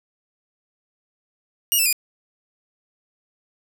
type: tone with pitch steps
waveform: 5% pulse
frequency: 2871 / 2648 / 2442 Hz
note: F7 / E7 / D#7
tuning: +47 / +7 / -33 cents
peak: -8 dBFS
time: 1.72-1.927 s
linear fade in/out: 0 ms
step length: 69 ms
effects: none